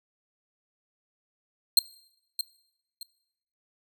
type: tone with echo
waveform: sawtooth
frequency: 4186 Hz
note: C8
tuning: in tune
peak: -12 dBFS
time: 1.77-1.79 s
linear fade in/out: 2 ms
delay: 620 ms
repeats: 2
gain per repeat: -11 dB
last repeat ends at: 3.03 s
effects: noise-tail reverb RT60 0.8 s tail -20 dB re dry